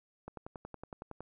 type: click train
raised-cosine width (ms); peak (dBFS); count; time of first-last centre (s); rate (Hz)
1; -29; 11; 0.28-1.206; 10.8
effects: none